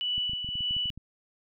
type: tone with tremolo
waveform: sine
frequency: 2960 Hz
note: F#7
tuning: in tune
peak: -26 dBFS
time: 0.01-0.9 s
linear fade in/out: 0 ms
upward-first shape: sine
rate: 1.7 Hz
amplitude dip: 50%
type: clicks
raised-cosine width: 5 ms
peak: -30 dBFS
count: 12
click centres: 0.18 / 0.296 / 0.334 / 0.446 / 0.489 / 0.555 / 0.607 / 0.709 / 0.766 / 0.857 / 0.902 / 0.976 s
effects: none